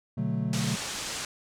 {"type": "chord", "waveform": "triangle", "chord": "B minor seventh", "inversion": "none", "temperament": "equal", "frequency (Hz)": [123.47, 146.83, 185, 220], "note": ["B2", "D3", "F#3", "A3"], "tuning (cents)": [0, 0, 0, 0], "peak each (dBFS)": -30, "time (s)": [0.17, 0.76], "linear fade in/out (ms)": 10}
{"type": "low-pass noise", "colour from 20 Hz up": "white", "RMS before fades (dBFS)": -35, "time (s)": [0.53, 1.25], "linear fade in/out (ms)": 2, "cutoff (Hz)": 7900, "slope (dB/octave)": 24}
{"effects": []}